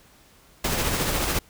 pink noise with tremolo, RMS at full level -23 dBFS, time 0.64-1.39 s, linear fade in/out 5 ms, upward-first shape triangle, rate 14 Hz, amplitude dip 40%, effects pink hiss -55 dBFS RMS until 1.49 s

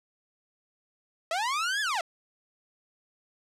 sawtooth linear two-way sweep, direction up then down, 627 to 1744 to 627 Hz, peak -23 dBFS, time 1.31-2.01 s, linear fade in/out 2 ms, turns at 1.81 s, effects low-pass 8000 Hz 12 dB/octave

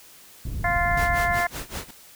pink low-pass noise, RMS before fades -29 dBFS, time 0.45-1.4 s, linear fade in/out 5 ms, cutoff 150 Hz, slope 12 dB/octave
harmonic tone, 348.6 Hz, F4, 3 cents flat, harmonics 2 / 3 / 4 / 5 / 6, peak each -24 / -29 / -32 / -26 / -28 dBFS, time 0.64-1.47 s, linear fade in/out 5 ms
pink noise with tremolo, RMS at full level -32 dBFS, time 0.97-1.91 s, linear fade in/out 5 ms, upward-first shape sine, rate 5.3 Hz, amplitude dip 95%
effects white hiss -49 dBFS RMS until 2.15 s

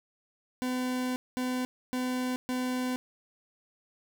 40% pulse tone bursts at uneven times, 252.9 Hz, B3, 41 cents sharp, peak -28 dBFS, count 4, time 0.62-1.16 / 1.37-1.65 / 1.93-2.36 / 2.49-2.96 s, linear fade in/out 0 ms, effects none

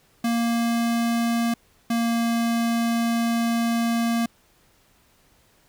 square tone pair in turn, 233.1 / 232.2 Hz, A#3 / A#3, 0 / -7 cents, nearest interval unison, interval 7 cents, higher first, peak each -21 dBFS, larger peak neither, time 0.24-1.54 / 1.9-4.26 s, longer second, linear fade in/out 5 ms, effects pink hiss -60 dBFS RMS until 5.68 s

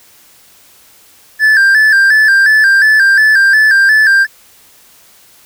triangle tone with vibrato, 1661.2 Hz, G#6, in tune, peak -3 dBFS, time 1.39-4.27 s, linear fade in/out 50 ms, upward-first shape square, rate 2.8 Hz, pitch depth 79 cents each way, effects white hiss -44 dBFS RMS until 5.45 s

